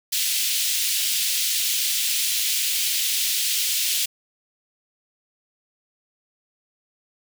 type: high-pass noise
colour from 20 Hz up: pink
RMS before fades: -23 dBFS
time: 0.12-4.06 s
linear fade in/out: 10 ms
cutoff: 2800 Hz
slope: 24 dB/octave
effects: none